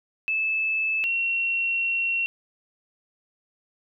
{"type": "tone pair in turn", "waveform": "sine", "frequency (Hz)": [2618, 2729], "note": ["E7", "F7"], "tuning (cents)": [-13, -41], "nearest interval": "minor second", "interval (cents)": 72, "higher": "second", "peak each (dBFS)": [-22, -22], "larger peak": "neither", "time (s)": [[0.28, 1.04], [1.04, 2.26]], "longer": "second", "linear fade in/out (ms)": 0, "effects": []}